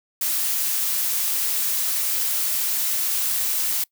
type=noise; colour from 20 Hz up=blue; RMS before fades=-23 dBFS; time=0.21-3.84 s; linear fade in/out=5 ms; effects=noise-tail reverb RT60 0.1 s tail -24 dB re dry